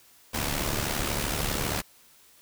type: noise with amplitude modulation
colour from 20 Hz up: pink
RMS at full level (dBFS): -26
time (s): 0.33-1.82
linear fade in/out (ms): 20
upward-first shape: sine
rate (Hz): 72.8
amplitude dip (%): 65
effects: white hiss -57 dBFS RMS until 2.41 s